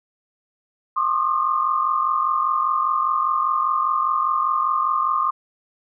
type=tone cluster; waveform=sine; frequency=1066 / 1186 / 1231 Hz; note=C6 / D6 / D#6; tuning=+32 / +17 / -19 cents; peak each=-21 / -23 / -23 dBFS; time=0.96-5.31 s; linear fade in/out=10 ms; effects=none